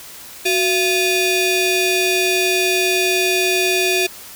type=ring-modulated tone; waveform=sawtooth; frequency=1050 Hz; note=C6; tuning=6 cents sharp; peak=-8 dBFS; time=0.45-4.07 s; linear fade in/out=10 ms; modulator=1420 Hz; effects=white hiss -37 dBFS RMS until 4.35 s